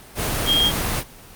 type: tone in noise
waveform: sine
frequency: 3232 Hz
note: G#7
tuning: 48 cents flat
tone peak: -15 dBFS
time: 0.45-0.72 s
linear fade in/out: 50 ms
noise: pink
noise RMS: -23 dBFS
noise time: 0.15-1.04 s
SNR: +5 dB
effects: pink hiss -43 dBFS RMS until 1.35 s + Opus 24 kbps